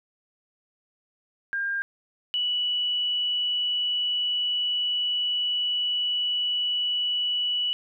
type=tone pair in turn; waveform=sine; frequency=1604 / 2950 Hz; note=G6 / F#7; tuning=+39 / -6 cents; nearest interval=major seventh; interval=1055 cents; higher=second; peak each=-25 / -23 dBFS; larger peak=second; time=1.53-1.82 / 2.34-7.73 s; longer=second; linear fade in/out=0 ms; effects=none